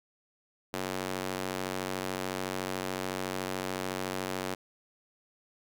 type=tone with high-pass filter; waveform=square; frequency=46.89 Hz; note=F#1; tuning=24 cents sharp; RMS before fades=-35 dBFS; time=0.73-4.55 s; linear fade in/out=10 ms; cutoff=300 Hz; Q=0.71; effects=none